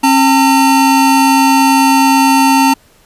square tone pair together, 269.1 / 905 Hz, C4 / A5, +49 / +48 cents, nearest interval octave + major sixth, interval 2099 cents, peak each -10 dBFS, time 0.03-2.74 s, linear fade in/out 10 ms, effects pink hiss -48 dBFS RMS until 3.05 s + resampled to 32000 Hz

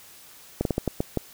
slowing click train, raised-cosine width 2 ms, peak -10 dBFS, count 7, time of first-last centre 0.61-1.173 s, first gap 42 ms, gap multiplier 1.32, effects white hiss -49 dBFS RMS until 1.33 s

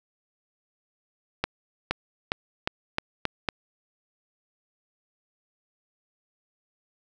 accelerating click train, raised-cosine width 0.3 ms, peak -8 dBFS, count 7, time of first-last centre 1.44-3.488 s, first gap 470 ms, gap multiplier 0.87, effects none

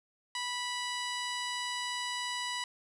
15% pulse tone with low-pass filter, 983 Hz, B5, 8 cents flat, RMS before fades -36 dBFS, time 0.35-2.64 s, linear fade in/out 2 ms, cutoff 7000 Hz, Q 3.5, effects none

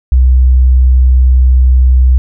sine tone, 63.6 Hz, C2, 48 cents flat, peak -3 dBFS, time 0.12-2.18 s, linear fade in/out 0 ms, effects none

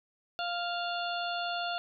harmonic tone with a mistuned harmonic, 698 Hz, F5, 1 cent flat, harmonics 1 / 2 / 4 / 5 / 6, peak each -34 / -37 / -40 / -41 / -42 dBFS, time 0.39-1.78 s, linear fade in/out 0 ms, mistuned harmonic 6, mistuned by +56 cents, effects none

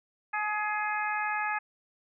harmonic tone with a mistuned harmonic, 420.2 Hz, G#4, 20 cents sharp, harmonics 2 / 3 / 4 / 5 / 6, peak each -32 / -35 / -33 / -38 / -38 dBFS, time 0.33-1.59 s, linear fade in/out 10 ms, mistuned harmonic 2, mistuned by +17 cents, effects none

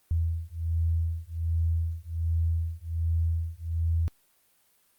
sine beating tone pair, 82 / 83.3 Hz, E2 / E2, -9 / +19 cents, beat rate 1.3 Hz, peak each -28 dBFS, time 0.11-4.08 s, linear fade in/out 0 ms, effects white hiss -66 dBFS RMS until 4.98 s + Opus 32 kbps

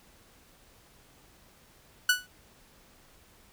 sawtooth tone with exponential decay, 1480 Hz, F#6, in tune, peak -14 dBFS, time 2.09-2.27 s, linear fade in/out 5 ms, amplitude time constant 37 ms, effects pink hiss -59 dBFS RMS until 3.52 s

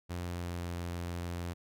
sawtooth tone with pitch glide, 87.8 to 86.74 Hz, F2 to F2, +10 to -11 cents, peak -32 dBFS, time 0.09-1.54 s, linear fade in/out 20 ms, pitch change -21 cents, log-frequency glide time 0.22-0.72 s, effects none

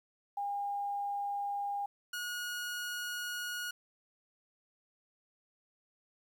sine / sawtooth tone pair in turn, 808 / 1447.2 Hz, G#5 / F#6, -48 / -39 cents, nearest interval minor seventh, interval 1009 cents, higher second, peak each -33 / -33 dBFS, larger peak neither, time 0.37-1.86 / 2.13-3.71 s, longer second, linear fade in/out 5 ms, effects 11-bit

